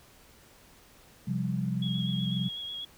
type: chord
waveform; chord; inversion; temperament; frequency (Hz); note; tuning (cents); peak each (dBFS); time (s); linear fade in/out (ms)
sine; C suspended fourth; none; just; 130.81 / 174.42 / 196.22; C3 / F3 / G3; 0 / -2 / +2; -32; 1.27-2.49; 10
type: tone with vibrato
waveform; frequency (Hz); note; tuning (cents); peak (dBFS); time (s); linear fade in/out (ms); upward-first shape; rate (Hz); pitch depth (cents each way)
sine; 3313; G#7; -5; -35; 1.82-2.85; 5; square; 8.1; 19
effects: pink hiss -57 dBFS RMS until 2.97 s